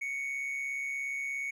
triangle tone with amplitude modulation, 2223 Hz, C#7, 4 cents sharp, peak -29 dBFS, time 0.01-1.51 s, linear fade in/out 10 ms, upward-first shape sine, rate 137 Hz, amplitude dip 45%, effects none

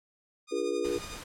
10% pulse tone with tremolo, 1225 Hz, D#6, 27 cents flat, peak -32 dBFS, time 0.47-1.22 s, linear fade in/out 50 ms, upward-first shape triangle, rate 11 Hz, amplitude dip 65%
sine chord, D diminished seventh, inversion none, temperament equal with one note detuned, 293.7 / 349.2 / 415.3 / 481.8 Hz, D4 / F4 / Ab4 / Cb5, 0 / 0 / 0 / -43 cents, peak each -37 / -33 / -32 / -33 dBFS, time 0.51-0.99 s, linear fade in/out 20 ms
pink noise, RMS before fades -43 dBFS, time 0.84-1.24 s, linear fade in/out 10 ms
effects low-pass 11000 Hz 12 dB/octave

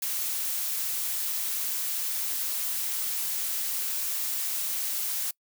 blue noise, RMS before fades -30 dBFS, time 0.02-5.31 s, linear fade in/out 5 ms, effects noise-tail reverb RT60 0.1 s tail -25 dB re dry

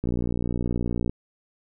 click train, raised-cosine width 3 ms, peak -14 dBFS, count 64, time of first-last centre 0.04-1.095 s, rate 59.7 Hz, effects none

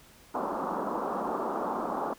white band-pass noise, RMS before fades -32 dBFS, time 0.34-2.14 s, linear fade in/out 10 ms, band 190 to 1200 Hz, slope 48 dB/octave, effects pink hiss -56 dBFS RMS until 2.18 s

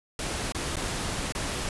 pink noise with dropouts, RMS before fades -31 dBFS, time 0.19-1.69 s, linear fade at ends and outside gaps 2 ms, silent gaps 0.522-0.547 / 0.758-0.767 / 1.323-1.35 s, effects resampled to 24000 Hz

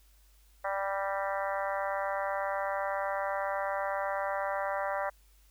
harmonic tone with a mistuned harmonic, 196 Hz, G3, in tune, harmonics 3 / 4 / 5 / 6 / 7 / 8 / 9 / 10, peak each -34 / -36 / -38 / -40 / -41 / -42 / -43 / -44 dBFS, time 0.64-5.1 s, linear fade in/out 10 ms, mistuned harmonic 9, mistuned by +37 cents, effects added 50 Hz sine -59 dBFS peak until 5.5 s + white hiss -67 dBFS RMS until 5.5 s

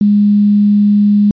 sine tone with quantisation, 205.9 Hz, G#3, 15 cents flat, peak -6 dBFS, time 0.01-1.31 s, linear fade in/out 2 ms, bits 6, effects resampled to 11025 Hz

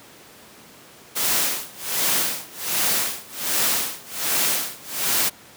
white noise with tremolo, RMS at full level -20 dBFS, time 1.15-5.3 s, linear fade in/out 20 ms, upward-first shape sine, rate 1.3 Hz, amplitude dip 95%, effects pink hiss -46 dBFS RMS until 5.56 s + high-pass 150 Hz 12 dB/octave

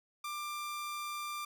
sawtooth tone, 1187 Hz, D6, 18 cents sharp, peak -34 dBFS, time 0.24-1.45 s, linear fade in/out 5 ms, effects none

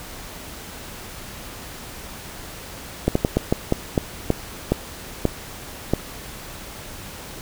slowing click train, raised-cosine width 2 ms, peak -3 dBFS, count 11, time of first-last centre 3.08-5.936 s, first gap 74 ms, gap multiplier 1.28, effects pink hiss -37 dBFS RMS until 7.41 s

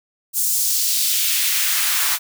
white noise with high-pass filter sweep, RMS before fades -19 dBFS, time 0.33-2.19 s, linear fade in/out 50 ms, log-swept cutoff 8100 to 1000 Hz, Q 1.2, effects none

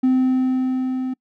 triangle tone with level ramp, 258 Hz, C4, 24 cents flat, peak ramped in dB -10 to -20 dBFS, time 0.03-1.14 s, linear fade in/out 10 ms, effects noise-tail reverb RT60 0.1 s tail -26 dB re dry + tanh soft clip ceiling -8 dBFS

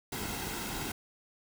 pink noise with comb filter, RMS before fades -37 dBFS, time 0.12-0.92 s, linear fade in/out 5 ms, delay 1.7 ms, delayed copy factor -0.5, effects none

